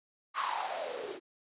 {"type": "noise with band-pass filter sweep", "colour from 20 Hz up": "blue", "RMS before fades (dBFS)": -36, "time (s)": [0.34, 1.2], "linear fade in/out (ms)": 50, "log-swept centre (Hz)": [1200, 350], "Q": 7.9, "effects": ["resampled to 8000 Hz"]}